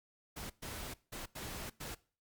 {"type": "noise bursts at uneven times", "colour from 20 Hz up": "pink", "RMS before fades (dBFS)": -44, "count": 5, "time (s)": [[0.36, 0.5], [0.62, 0.94], [1.12, 1.26], [1.35, 1.7], [1.8, 1.95]], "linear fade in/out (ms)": 10, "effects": ["noise-tail reverb RT60 0.4 s tail -21 dB re dry", "Opus 48 kbps"]}